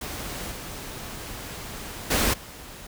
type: noise with level steps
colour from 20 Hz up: pink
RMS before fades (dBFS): -34 / -37 / -22 / -42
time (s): 0.01-2.87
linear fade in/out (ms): 5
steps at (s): 0.51 / 2.1 / 2.33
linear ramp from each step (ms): 10
effects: none